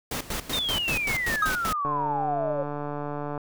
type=noise with tremolo; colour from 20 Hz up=pink; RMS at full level=-30 dBFS; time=0.11-1.73 s; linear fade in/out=5 ms; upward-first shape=square; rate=5.2 Hz; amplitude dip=80%
type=exponential sweep; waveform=sine; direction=down; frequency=3729 to 545 Hz; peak=-25 dBFS; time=0.53-2.63 s; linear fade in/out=2 ms
type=tone with exponential decay; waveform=triangle; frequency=1261 Hz; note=D#6; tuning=23 cents sharp; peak=-16 dBFS; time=1.42-1.63 s; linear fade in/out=5 ms; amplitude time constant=44 ms
type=click train; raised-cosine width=1 ms; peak=-19 dBFS; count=224; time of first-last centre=1.85-3.377 s; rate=146 Hz
effects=none